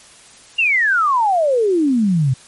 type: exponential sweep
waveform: sine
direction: down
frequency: 2844 to 123.47 Hz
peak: -12 dBFS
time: 0.58-2.34 s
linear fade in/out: 10 ms
effects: white hiss -44 dBFS RMS until 2.47 s + MP3 48 kbps